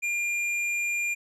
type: tone with hard clipping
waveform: sine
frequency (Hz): 2400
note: D7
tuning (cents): +37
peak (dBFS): -27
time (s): 0.02-1.15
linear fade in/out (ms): 20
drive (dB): 7
effects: none